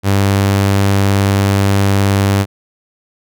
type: tone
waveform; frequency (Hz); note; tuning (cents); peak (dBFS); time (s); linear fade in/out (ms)
sawtooth; 98.9; G2; +16; -6; 0.03-2.46; 50
effects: none